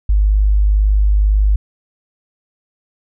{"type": "tone", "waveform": "sine", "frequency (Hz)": 51, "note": "G#1", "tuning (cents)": -31, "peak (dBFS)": -9, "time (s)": [0.09, 1.56], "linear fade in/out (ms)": 5, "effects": []}